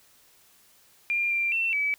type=tone with pitch steps; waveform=sine; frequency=2396 / 2372 / 2694 / 2291 Hz; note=D7 / D7 / E7 / D7; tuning=+34 / +17 / +37 / -44 cents; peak=-23 dBFS; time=1.1-1.94 s; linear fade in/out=0 ms; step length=210 ms; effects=white hiss -59 dBFS RMS until 1.98 s